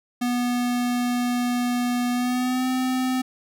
square tone with pitch glide, 244.5 to 256.5 Hz, B3 to C4, -17 to -34 cents, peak -22 dBFS, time 0.21-3.22 s, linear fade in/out 10 ms, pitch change +83 cents, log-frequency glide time 2.12-2.67 s, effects none

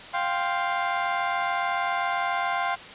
30% pulse chord, F suspended second, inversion none, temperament just, 698.5 / 785.8 / 1047.7 Hz, F5 / G5 / C6, 0 / +4 / +2 cents, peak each -26 dBFS, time 0.13-2.76 s, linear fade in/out 20 ms, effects white hiss -41 dBFS RMS until 2.94 s + resampled to 8000 Hz

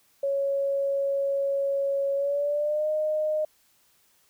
sine tone with pitch glide, 554.4 to 615.1 Hz, C#5 to D#5, 0 to -20 cents, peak -23 dBFS, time 0.23-3.45 s, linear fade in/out 5 ms, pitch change +180 cents, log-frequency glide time 2.15-2.89 s, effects white hiss -64 dBFS RMS until 4.29 s

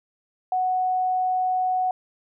sine tone, 740 Hz, F#5, in tune, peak -20 dBFS, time 0.52-1.91 s, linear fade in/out 2 ms, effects none

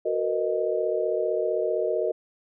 sine chord, B major seventh, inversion second, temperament equal with one note detuned, 370 / 458.4 / 493.9 / 622.3 Hz, F#4 / A#4 / B4 / D#5, 0 / -29 / 0 / 0 cents, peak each -29 / -27 / -32 / -27 dBFS, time 0.05-2.12 s, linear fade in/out 10 ms, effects none

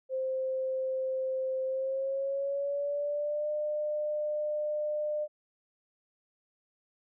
sine tone with pitch glide, 523.3 to 601.1 Hz, C5 to D5, 0 to +40 cents, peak -29 dBFS, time 0.09-5.28 s, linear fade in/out 50 ms, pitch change +240 cents, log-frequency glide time 1.65-3.5 s, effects none

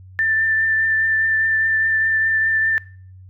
sine tone with vibrato, 1777 Hz, A6, 17 cents sharp, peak -15 dBFS, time 0.19-2.78 s, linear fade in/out 0 ms, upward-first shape triangle, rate 4.9 Hz, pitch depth 16 cents each way, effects noise-tail reverb RT60 0.5 s tail -23 dB re dry + added 93 Hz sine -39 dBFS peak until 3.29 s

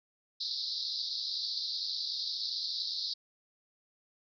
pink band-pass noise, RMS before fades -36 dBFS, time 0.4-3.14 s, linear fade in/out 10 ms, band 3800 to 5100 Hz, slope 96 dB/octave, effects none

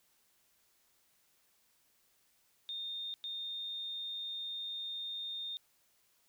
sine tone bursts at uneven times, 3651 Hz, A#7, 37 cents flat, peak -38 dBFS, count 2, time 2.69-3.14 / 3.24-5.57 s, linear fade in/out 0 ms, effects white hiss -72 dBFS RMS until 6.28 s

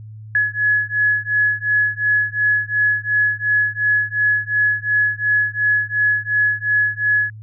sine beating tone pair, 1692 / 1694.8 Hz, G#6 / G#6, +32 / +35 cents, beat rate 2.8 Hz, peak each -18 dBFS, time 0.35-7.3 s, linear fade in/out 2 ms, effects added 108 Hz sine -33 dBFS peak until 7.42 s

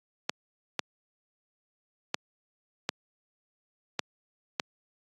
clicks, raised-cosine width 0.2 ms, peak -9 dBFS, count 6, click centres 0.295 / 0.793 / 2.144 / 2.891 / 3.993 / 4.598 s, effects high-pass 150 Hz 12 dB/octave + AAC 64 kbps

